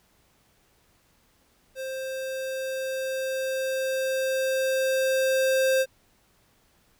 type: tone with level ramp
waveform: square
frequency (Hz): 527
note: C5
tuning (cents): +12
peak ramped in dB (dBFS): -32 to -20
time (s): 1.75-5.86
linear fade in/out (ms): 50
effects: pink hiss -64 dBFS RMS until 6.99 s